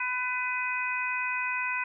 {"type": "harmonic tone", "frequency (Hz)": 501, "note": "B4", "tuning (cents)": 25, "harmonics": [2, 3, 4, 5], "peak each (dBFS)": [-34, -34, -35, -31], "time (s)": [0, 1.84], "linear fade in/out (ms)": 5, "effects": []}